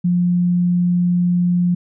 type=tone; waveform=sine; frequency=176.7 Hz; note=F3; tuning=21 cents sharp; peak=-13 dBFS; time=0.04-1.75 s; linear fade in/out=10 ms; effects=none